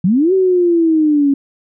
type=linear two-way sweep; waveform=sine; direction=up then down; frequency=164.81 to 384.2 to 274.6 Hz; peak=-9 dBFS; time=0.04-1.34 s; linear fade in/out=5 ms; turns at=0.33 s; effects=none